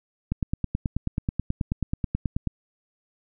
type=click train; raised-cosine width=5 ms; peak=-12 dBFS; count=21; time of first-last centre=0.32-2.473 s; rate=9.29 Hz; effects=none